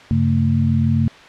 sine tone cluster, 96.5 / 137.2 / 224.3 Hz, G2 / C#3 / A3, -27 / -17 / +34 cents, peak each -18 dBFS, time 0.11-1.08 s, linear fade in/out 0 ms, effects white hiss -41 dBFS RMS until 1.28 s + low-pass 3000 Hz 12 dB/octave

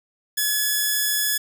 5% pulse tone, 1703 Hz, G#6, 43 cents sharp, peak -9 dBFS, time 0.37-1.38 s, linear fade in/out 10 ms, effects 8-bit

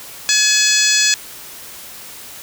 harmonic tone with a mistuned harmonic, 850 Hz, G#5, 40 cents sharp, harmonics 2 / 3 / 4 / 5 / 6 / 7 / 8 / 9, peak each -20 / -20 / -20 / -20 / -20 / -20 / -20 / -20 dBFS, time 0.29-1.14 s, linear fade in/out 0 ms, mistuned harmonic 6, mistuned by -58 cents, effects white hiss -35 dBFS RMS until 2.42 s

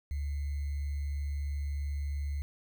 sine tone with sample-and-hold, 71.5 Hz, D2, 46 cents flat, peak -31 dBFS, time 0.11-2.42 s, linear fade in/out 0 ms, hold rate 2100 Hz, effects none

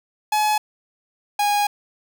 45% pulse tone pair in turn, 849 / 822.9 Hz, G#5 / G#5, +38 / -16 cents, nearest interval minor second, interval 54 cents, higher first, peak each -17 dBFS, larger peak neither, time 0.32-0.58 / 1.39-1.67 s, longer second, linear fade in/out 5 ms, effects none

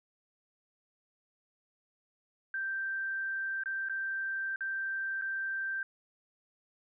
sine tone with dropouts, 1568 Hz, G6, in tune, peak -32 dBFS, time 2.54-5.83 s, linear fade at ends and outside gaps 2 ms, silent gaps 3.636-3.658 / 3.887-3.896 / 4.56-4.607 / 5.214-5.22 s, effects none

